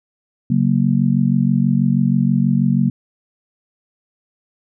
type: chord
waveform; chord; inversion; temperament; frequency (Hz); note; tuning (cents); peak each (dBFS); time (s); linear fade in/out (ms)
sine; F# major; second; just; 138.75 / 185 / 231.2; C#3 / F#3 / A#3; +2 / 0 / -14; -17; 0.5-2.9; 5
effects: none